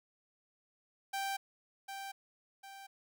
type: tone with echo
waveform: sawtooth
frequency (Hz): 784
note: G5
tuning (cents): 0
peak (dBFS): -31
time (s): 1.13-1.37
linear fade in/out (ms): 10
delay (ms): 750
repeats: 2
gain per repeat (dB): -7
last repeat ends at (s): 2.87
effects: none